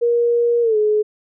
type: tone with pitch glide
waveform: sine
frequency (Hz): 473.6 to 424.4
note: A#4 to G#4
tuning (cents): +27 to +38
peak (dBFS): -13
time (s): 0.01-1.03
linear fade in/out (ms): 20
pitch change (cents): -189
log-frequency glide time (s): 0.62-0.77
effects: none